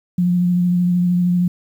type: tone with vibrato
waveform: sine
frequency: 177.5 Hz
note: F3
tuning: 28 cents sharp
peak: -13 dBFS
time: 0.18-1.48 s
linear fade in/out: 5 ms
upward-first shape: triangle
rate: 13 Hz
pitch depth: 23 cents each way
effects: 8-bit